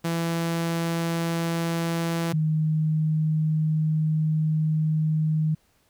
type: tone pair in turn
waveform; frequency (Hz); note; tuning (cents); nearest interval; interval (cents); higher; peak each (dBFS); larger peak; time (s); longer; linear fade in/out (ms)
sawtooth / sine; 167.1 / 155.95; E3 / D#3; +24 / +4; minor second; 120; first; -20; neither; 0.04-2.33 / 2.33-5.55; second; 10
effects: pink hiss -65 dBFS RMS until 5.89 s